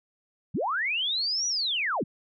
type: linear two-way sweep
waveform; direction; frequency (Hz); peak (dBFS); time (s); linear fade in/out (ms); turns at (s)
sine; up then down; 101.4 to 5910 to 101.4; -25; 0.54-2.04; 10; 1.47
effects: none